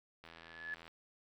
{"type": "click train", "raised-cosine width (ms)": 0.3, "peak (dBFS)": -36, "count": 54, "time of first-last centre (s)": [0.24, 0.879], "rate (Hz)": 82.9}
{"type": "tone with exponential growth", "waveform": "sine", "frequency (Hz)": 1714, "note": "A6", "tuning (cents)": -46, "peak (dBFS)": -36, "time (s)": [0.28, 0.74], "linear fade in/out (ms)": 0, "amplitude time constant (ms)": 100}
{"effects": ["MP3 96 kbps"]}